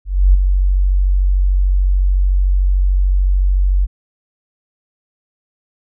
sine tone with ADSR envelope, 46.79 Hz, F#1, 20 cents sharp, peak -4 dBFS, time 0.05-3.87 s, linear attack 290 ms, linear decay 14 ms, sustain -6 dB, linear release 32 ms, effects none

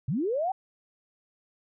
sine linear sweep, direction up, 109.5 to 789 Hz, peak -25 dBFS, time 0.08-0.52 s, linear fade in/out 5 ms, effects none

